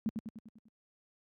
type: tone with echo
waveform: sine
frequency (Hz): 220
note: A3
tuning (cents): 0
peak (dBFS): -28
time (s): 0.06-0.09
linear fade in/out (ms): 0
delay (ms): 99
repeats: 6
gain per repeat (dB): -5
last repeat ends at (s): 0.684
effects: high-pass 80 Hz 12 dB/octave